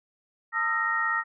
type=tone cluster; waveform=sine; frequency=898 / 1247 / 1344 / 1868 Hz; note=A5 / D#6 / E6 / A#6; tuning=+35 / +3 / +33 / +3 cents; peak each=-34 / -32 / -29 / -26 dBFS; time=0.52-1.24 s; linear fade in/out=50 ms; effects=none